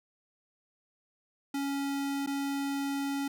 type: tone with dropouts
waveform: square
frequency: 278.6 Hz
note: C#4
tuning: 9 cents sharp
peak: -31 dBFS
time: 1.54-3.28 s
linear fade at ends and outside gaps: 5 ms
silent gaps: 2.263-2.272 s
effects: none